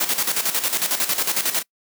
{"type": "noise with tremolo", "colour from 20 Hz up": "white", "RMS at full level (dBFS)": -20, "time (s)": [0, 1.63], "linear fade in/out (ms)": 10, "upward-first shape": "square", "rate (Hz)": 11, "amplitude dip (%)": 65, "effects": ["noise-tail reverb RT60 0.1 s tail -23 dB re dry", "high-pass 200 Hz 12 dB/octave"]}